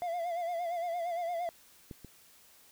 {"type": "tone with vibrato", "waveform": "triangle", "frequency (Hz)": 689, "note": "F5", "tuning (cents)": -24, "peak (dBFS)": -30, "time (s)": [0.02, 1.49], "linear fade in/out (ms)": 0, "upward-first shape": "sine", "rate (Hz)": 8.7, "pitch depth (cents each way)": 66}
{"type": "clicks", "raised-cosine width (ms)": 3, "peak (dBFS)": [-30, -34], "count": 2, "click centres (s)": [1.912, 2.047]}
{"effects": ["white hiss -60 dBFS RMS until 2.71 s"]}